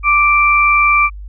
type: tone pair together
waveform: sine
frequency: 1174.7 / 2349 Hz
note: D6 / D7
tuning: 0 / 0 cents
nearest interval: octave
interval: 1200 cents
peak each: -11 dBFS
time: 0.03-1.1 s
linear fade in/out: 50 ms
effects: added 50 Hz sine -27 dBFS peak until 1.28 s